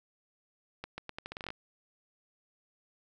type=accelerating click train; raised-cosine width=0.3 ms; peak=-23 dBFS; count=12; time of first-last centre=0.84-1.504 s; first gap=140 ms; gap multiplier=0.81; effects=none